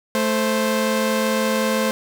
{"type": "tone pair together", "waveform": "sawtooth", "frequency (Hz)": [218.9, 523.3], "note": ["A3", "C5"], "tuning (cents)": [-9, 0], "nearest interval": "octave + minor third", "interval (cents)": 1509, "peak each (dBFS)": -17, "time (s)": [0.15, 1.91], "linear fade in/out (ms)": 0, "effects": []}